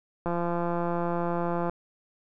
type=click train; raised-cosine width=1 ms; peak=-16 dBFS; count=248; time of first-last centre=0.26-1.696 s; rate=172 Hz; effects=none